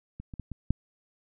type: clicks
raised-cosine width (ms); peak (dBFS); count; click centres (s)
5; -27 / -28 / -24 / -24 / -11; 5; 0.2 / 0.338 / 0.397 / 0.517 / 0.706
effects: none